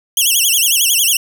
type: tone with vibrato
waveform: 10% pulse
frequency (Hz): 3000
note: F#7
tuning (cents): +23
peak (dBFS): -3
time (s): 0.17-1.17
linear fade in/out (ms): 2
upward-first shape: sine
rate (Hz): 11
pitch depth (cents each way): 210
effects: none